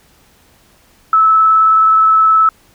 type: tone with vibrato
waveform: sine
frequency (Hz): 1305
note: E6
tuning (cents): -18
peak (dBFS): -6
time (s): 1.13-2.49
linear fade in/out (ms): 2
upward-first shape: sine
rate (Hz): 19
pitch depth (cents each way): 11
effects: pink hiss -50 dBFS RMS until 2.74 s